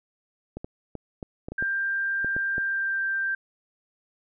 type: clicks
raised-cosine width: 2 ms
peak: -21 dBFS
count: 10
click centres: 0.57 / 0.645 / 0.953 / 1.228 / 1.485 / 1.52 / 1.625 / 2.246 / 2.365 / 2.581 s
type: tone with pitch glide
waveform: sine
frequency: 1587 to 1576 Hz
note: G6 to G6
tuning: +21 to +9 cents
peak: -24 dBFS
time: 1.58-3.35 s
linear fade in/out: 5 ms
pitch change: -12 cents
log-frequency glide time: 2.6-3 s
effects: none